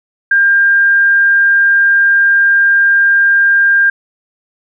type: tone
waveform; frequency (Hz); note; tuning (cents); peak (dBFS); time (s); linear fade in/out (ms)
sine; 1600; G6; +35; -6; 0.31-3.9; 5
effects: none